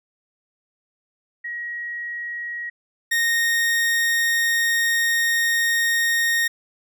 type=tone pair in turn; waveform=sine / 40% pulse; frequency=1900 / 1855.5 Hz; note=A#6 / A#6; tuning=+33 / -9 cents; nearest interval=unison; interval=42 cents; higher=first; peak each=-27 / -17 dBFS; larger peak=second; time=1.44-2.7 / 3.11-6.48 s; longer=second; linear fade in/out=10 ms; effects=none